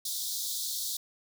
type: high-pass noise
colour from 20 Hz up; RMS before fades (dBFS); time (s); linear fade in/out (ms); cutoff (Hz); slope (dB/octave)
pink; -34; 0.05-0.97; 5; 3500; 96
effects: none

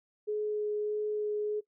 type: tone with vibrato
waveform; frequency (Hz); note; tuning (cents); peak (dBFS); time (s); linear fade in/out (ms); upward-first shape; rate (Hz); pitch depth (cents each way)
sine; 421.4; G#4; +25; -29; 0.27-1.61; 20; sine; 1.6; 8
effects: noise-tail reverb RT60 0.1 s tail -20 dB re dry

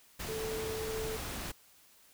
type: tone in noise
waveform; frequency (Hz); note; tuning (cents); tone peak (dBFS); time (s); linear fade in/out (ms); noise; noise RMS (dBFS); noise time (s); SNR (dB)
sine; 440; A4; 0; -36; 0.28-1.17; 10; pink; -40; 0.19-1.52; +1
effects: white hiss -62 dBFS RMS until 2.13 s

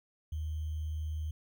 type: tone with sample-and-hold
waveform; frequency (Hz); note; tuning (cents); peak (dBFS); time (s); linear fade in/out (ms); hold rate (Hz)
sine; 77.78; D#2; 0; -33; 0.32-1.31; 5; 3150
effects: none

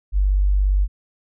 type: tone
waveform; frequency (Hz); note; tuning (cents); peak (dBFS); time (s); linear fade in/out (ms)
sine; 48.66; G1; -12; -14; 0.12-0.88; 50
effects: none

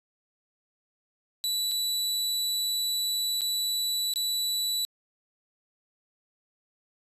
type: tone with dropouts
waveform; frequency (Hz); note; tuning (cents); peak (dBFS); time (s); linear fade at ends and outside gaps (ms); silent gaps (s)
sawtooth; 3951; B7; 0; -23; 1.44-4.85; 0; 1.713-1.717 / 3.409-3.417 / 4.137-4.159
effects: resampled to 32000 Hz

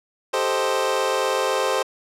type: chord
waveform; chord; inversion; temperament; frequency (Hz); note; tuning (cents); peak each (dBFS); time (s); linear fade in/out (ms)
25% pulse; A half-diminished seventh; third; equal; 392 / 440 / 523.3 / 622.3; G4 / A4 / C5 / Eb5; 0 / 0 / 0 / 0; -23 / -23 / -19 / -25; 0.33-1.83; 10
effects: low-pass 10000 Hz 12 dB/octave

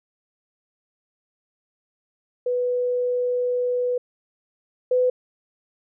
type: tone pair in turn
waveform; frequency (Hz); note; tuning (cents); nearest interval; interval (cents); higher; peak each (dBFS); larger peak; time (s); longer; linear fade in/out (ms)
sine; 493.9 / 502.2; B4 / B4; 0 / +29; unison; 29; second; -20 / -16; second; 2.46-3.98 / 4.91-5.1; first; 5
effects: none

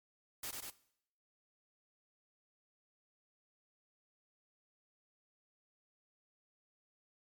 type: noise with echo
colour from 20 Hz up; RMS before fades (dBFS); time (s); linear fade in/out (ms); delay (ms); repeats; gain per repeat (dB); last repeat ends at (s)
white; -42; 0.43-0.51; 5; 96; 2; -2; 0.702
effects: noise-tail reverb RT60 0.7 s tail -19 dB re dry + MP3 96 kbps

